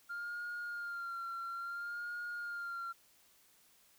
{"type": "tone with vibrato", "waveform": "sine", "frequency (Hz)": 1396.9, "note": "F6", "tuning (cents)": 0, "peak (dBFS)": -37, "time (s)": [0.09, 2.93], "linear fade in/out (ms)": 20, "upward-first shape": "sine", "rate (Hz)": 0.59, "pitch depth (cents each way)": 39, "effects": ["tanh soft clip ceiling -37 dBFS", "white hiss -67 dBFS RMS until 3.98 s"]}